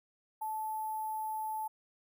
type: tone with sample-and-hold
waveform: sine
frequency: 870 Hz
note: A5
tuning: 20 cents flat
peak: -34 dBFS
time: 0.41-1.68 s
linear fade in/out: 10 ms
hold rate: 11025 Hz
effects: none